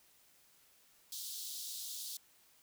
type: high-pass noise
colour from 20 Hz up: pink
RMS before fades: -44 dBFS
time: 1.12-2.17 s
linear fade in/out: 2 ms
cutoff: 3500 Hz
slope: 48 dB/octave
effects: white hiss -67 dBFS RMS until 2.62 s